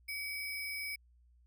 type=tone with sample-and-hold; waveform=sine; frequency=2271 Hz; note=C#7; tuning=41 cents sharp; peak=-37 dBFS; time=0.08-0.96 s; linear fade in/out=10 ms; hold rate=7350 Hz; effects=added 60 Hz sine -62 dBFS peak until 1.46 s